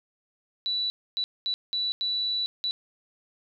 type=tone bursts at uneven times; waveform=sine; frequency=3951 Hz; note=B7; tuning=in tune; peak=-25 dBFS; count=6; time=0.66-0.9 / 1.17-1.24 / 1.46-1.54 / 1.73-1.92 / 2.01-2.46 / 2.64-2.71 s; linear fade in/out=0 ms; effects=none